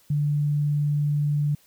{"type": "tone", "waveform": "sine", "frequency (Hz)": 146.83, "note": "D3", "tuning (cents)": 0, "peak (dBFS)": -20, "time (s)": [0.1, 1.55], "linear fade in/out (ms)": 5, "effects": ["white hiss -59 dBFS RMS until 1.66 s"]}